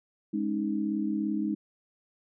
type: chord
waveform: sine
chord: Ab suspended fourth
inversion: none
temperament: equal with one note detuned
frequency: 207.7 / 273.7 / 311.1 Hz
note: Ab3 / Db4 / Eb4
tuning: 0 / -22 / 0 cents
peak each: -30 / -35 / -30 dBFS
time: 0.33-1.55 s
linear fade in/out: 10 ms
effects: none